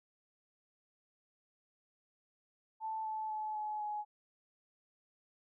sine tone with pitch steps, 880 / 869.9 / 859.9 / 850 / 840.3 Hz, A5 / A5 / A5 / G#5 / G#5, 0 / -20 / -40 / +40 / +20 cents, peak -36 dBFS, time 2.8-4.05 s, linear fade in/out 50 ms, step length 250 ms, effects none

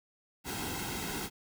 pink noise with comb filter, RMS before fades -37 dBFS, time 0.44-1.3 s, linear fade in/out 50 ms, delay 1.7 ms, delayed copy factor -0.65, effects none

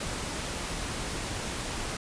pink noise, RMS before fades -34 dBFS, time 0-1.97 s, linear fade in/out 5 ms, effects resampled to 22050 Hz

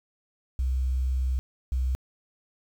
sine tone pair in turn, 64.5 / 64.15 Hz, C2 / C2, -24 / -34 cents, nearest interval unison, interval 10 cents, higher first, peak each -22 dBFS, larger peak neither, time 0.59-1.39 / 1.72-1.95 s, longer first, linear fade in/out 0 ms, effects tanh soft clip ceiling -19 dBFS + 9-bit

